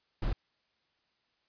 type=noise; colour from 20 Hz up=brown; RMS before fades=-30 dBFS; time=0.22-0.33 s; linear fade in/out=5 ms; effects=white hiss -75 dBFS RMS until 1.48 s + resampled to 11025 Hz